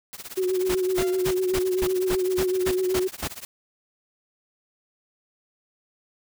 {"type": "noise with tremolo", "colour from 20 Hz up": "white", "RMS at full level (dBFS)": -35, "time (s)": [0.13, 3.45], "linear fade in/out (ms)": 0, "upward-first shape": "triangle", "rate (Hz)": 17, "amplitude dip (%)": 100}
{"type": "tone with vibrato", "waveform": "sine", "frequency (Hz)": 370, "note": "F#4", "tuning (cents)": 0, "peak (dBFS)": -21, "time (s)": [0.37, 3.08], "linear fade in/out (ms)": 10, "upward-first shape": "sine", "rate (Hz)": 7.9, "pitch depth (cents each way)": 32}
{"type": "noise bursts", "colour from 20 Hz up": "pink", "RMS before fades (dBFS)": -28, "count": 10, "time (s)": [0.69, 3.28], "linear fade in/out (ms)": 10, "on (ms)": 61, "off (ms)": 220}
{"type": "tone with exponential decay", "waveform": "sawtooth", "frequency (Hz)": 693, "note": "F5", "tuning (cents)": -14, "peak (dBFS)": -25, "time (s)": [0.98, 1.42], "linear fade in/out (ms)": 1, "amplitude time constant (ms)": 95}
{"effects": []}